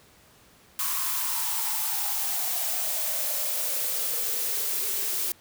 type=noise with high-pass filter sweep; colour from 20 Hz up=blue; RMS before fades=-28 dBFS; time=0.79-5.32 s; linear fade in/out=2 ms; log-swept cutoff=1100 to 360 Hz; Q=7.7; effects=pink hiss -56 dBFS RMS until 5.4 s + high-pass 60 Hz 12 dB/octave